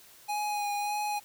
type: tone with vibrato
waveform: square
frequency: 828 Hz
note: G#5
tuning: 5 cents flat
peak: -30 dBFS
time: 0.28-1.2 s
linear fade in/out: 20 ms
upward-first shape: sine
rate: 1.7 Hz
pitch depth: 19 cents each way
effects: white hiss -55 dBFS RMS until 1.24 s